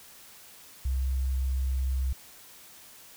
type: tone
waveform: sine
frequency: 65.41 Hz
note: C2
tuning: in tune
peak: -25 dBFS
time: 0.85-2.13 s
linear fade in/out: 5 ms
effects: white hiss -51 dBFS RMS until 3.16 s